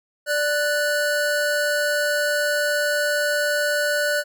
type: tone pair together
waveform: square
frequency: 587.8 / 1480 Hz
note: D5 / F#6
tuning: +1 / 0 cents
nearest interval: octave + major third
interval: 1599 cents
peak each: -23 dBFS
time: 0.26-4.24 s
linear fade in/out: 50 ms
effects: none